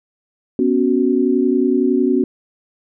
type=chord; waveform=sine; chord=B suspended second; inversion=none; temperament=just; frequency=246.9 / 277.8 / 370.4 Hz; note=B3 / C#4 / F#4; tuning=0 / +4 / +2 cents; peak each=-17 dBFS; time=0.59-2.24 s; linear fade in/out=2 ms; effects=none